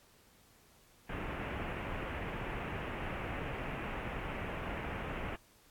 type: low-pass noise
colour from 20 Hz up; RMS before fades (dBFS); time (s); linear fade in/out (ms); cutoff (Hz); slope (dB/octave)
pink; -40; 1.09-5.36; 5; 2800; 48
effects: pink hiss -64 dBFS RMS until 5.7 s + AAC 64 kbps